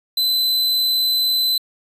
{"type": "tone", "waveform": "45% pulse", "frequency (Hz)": 4029, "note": "B7", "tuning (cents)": 34, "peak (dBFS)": -15, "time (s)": [0.17, 1.58], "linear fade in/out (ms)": 5, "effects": ["resampled to 32000 Hz"]}